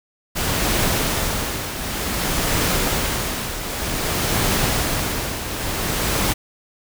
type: noise with tremolo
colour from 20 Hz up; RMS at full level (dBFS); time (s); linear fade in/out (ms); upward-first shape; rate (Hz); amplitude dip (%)
pink; -19; 0.35-6.34; 20; triangle; 0.54; 65
effects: none